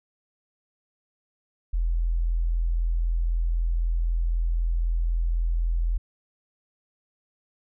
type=tone; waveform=sine; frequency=41.95 Hz; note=E1; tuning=31 cents sharp; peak=-21 dBFS; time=1.73-5.98 s; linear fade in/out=10 ms; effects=none